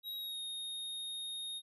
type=tone with pitch glide; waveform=square; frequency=3823 to 3714 Hz; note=A#7 to A#7; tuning=+43 to -7 cents; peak=-40 dBFS; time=0.03-1.62 s; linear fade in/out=50 ms; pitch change=-50 cents; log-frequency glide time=0.16-0.41 s; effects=none